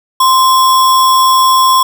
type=tone with sample-and-hold; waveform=sine; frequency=1043 Hz; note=C6; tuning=6 cents flat; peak=-5 dBFS; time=0.2-1.83 s; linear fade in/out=5 ms; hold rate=4410 Hz; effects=none